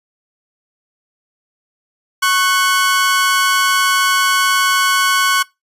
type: tone pair together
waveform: sawtooth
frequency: 1099 / 1498.2 Hz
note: C#6 / F#6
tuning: -15 / +21 cents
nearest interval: perfect fourth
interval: 536 cents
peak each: -11 dBFS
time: 2.22-5.43 s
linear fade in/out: 10 ms
effects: noise-tail reverb RT60 0.2 s tail -22 dB re dry + resampled to 32000 Hz